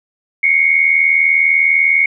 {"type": "tone pair together", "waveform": "sine", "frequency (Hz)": [2152, 2232], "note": ["C7", "C#7"], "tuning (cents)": [48, 11], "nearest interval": "minor second", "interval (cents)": 63, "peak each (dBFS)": -12, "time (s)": [0.43, 2.06], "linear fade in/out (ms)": 5, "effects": []}